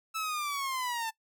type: linear sweep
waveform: sawtooth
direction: down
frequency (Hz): 1318.5 to 880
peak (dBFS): -28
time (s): 0.14-1.11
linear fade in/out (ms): 20
effects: noise-tail reverb RT60 0.1 s tail -20 dB re dry